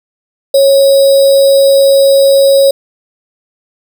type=tone with sample-and-hold; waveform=sine; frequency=549 Hz; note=C#5; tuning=17 cents flat; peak=-3 dBFS; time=0.54-2.71 s; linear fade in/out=5 ms; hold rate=4410 Hz; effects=none